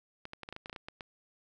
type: clicks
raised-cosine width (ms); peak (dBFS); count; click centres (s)
0.3; -26; 12; 0.254 / 0.334 / 0.433 / 0.489 / 0.526 / 0.564 / 0.659 / 0.697 / 0.729 / 0.762 / 0.885 / 1.008
effects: none